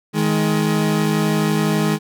30% pulse tone pair together, 158.06 / 210 Hz, D#3 / G#3, +28 / +19 cents, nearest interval perfect fourth, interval 491 cents, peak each -16 dBFS, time 0.13-1.99 s, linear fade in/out 50 ms, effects none

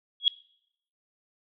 sine tone with exponential growth, 3326 Hz, G#7, 2 cents sharp, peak -13 dBFS, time 0.2-0.28 s, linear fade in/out 1 ms, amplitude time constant 16 ms, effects noise-tail reverb RT60 0.7 s tail -21 dB re dry + AAC 48 kbps

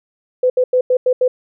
sine tone bursts at uneven times, 505 Hz, B4, 39 cents sharp, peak -10 dBFS, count 6, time 0.43-0.5 / 0.57-0.64 / 0.73-0.81 / 0.9-0.97 / 1.06-1.13 / 1.21-1.28 s, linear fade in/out 5 ms, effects none

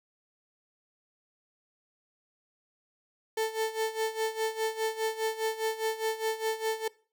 35% pulse tone with tremolo, 442.1 Hz, A4, 8 cents sharp, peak -24 dBFS, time 3.37-6.88 s, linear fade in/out 5 ms, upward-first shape sine, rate 4.9 Hz, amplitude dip 80%, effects noise-tail reverb RT60 0.4 s tail -22 dB re dry

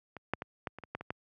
clicks, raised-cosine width 0.5 ms, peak -28 / -14 / -22 / -19 / -29 / -29 / -20 / -27 / -19 dBFS, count 9, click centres 0.167 / 0.336 / 0.421 / 0.672 / 0.786 / 0.837 / 0.95 / 1.01 / 1.105 s, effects high-pass 80 Hz 12 dB/octave

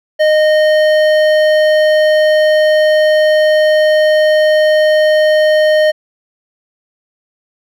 sine tone with hard clipping, 616 Hz, D#5, 17 cents flat, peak -9 dBFS, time 0.19-5.92 s, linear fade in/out 20 ms, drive 12 dB, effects none

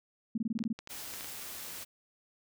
sine tone bursts, 225.5 Hz, A3, 43 cents sharp, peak -29 dBFS, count 8, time 0.35-0.729 s, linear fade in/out 5 ms, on 29 ms, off 21 ms
clicks, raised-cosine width 0.2 ms, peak -26 dBFS, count 7, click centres 0.59 / 0.639 / 0.79 / 0.874 / 1.138 / 1.209 / 1.245 s
white noise, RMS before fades -43 dBFS, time 0.89-1.85 s, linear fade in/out 20 ms
effects none

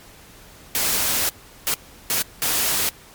white noise bursts at uneven times, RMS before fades -21 dBFS, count 4, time 0.75-1.29 / 1.67-1.74 / 2.1-2.22 / 2.42-2.89 s, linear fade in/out 0 ms, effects pink hiss -46 dBFS RMS until 3.14 s + MP3 96 kbps

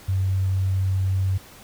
sine tone, 95 Hz, F#2, 46 cents sharp, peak -19 dBFS, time 0.08-1.38 s, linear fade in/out 10 ms, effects pink hiss -46 dBFS RMS until 1.63 s

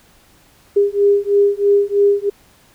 sine beating tone pair, 402.7 / 405.8 Hz, G4 / G#4, +47 / -40 cents, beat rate 3.1 Hz, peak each -14 dBFS, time 0.76-2.3 s, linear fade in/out 10 ms, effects pink hiss -51 dBFS RMS until 2.74 s

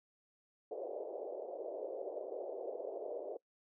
white band-pass noise, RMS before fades -43 dBFS, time 0.71-3.37 s, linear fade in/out 5 ms, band 380 to 640 Hz, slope 48 dB/octave, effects noise-tail reverb RT60 0.1 s tail -23 dB re dry

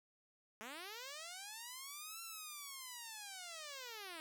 5% pulse linear two-way sweep, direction up then down, 207.7 to 1361 to 310 Hz, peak -36 dBFS, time 0.61-4.2 s, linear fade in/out 0 ms, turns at 2.22 s, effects none

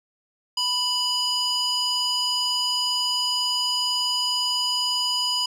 square tone with band-pass filter, 987.8 Hz, B5, in tune, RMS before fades -24 dBFS, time 0.57-5.46 s, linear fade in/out 5 ms, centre 4400 Hz, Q 3, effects none

